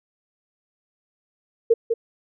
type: tone with echo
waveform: sine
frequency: 458 Hz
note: A#4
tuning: 31 cents flat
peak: -11 dBFS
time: 1.7-1.74 s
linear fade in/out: 10 ms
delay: 200 ms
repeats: 1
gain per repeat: -6 dB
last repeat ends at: 1.94 s
effects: none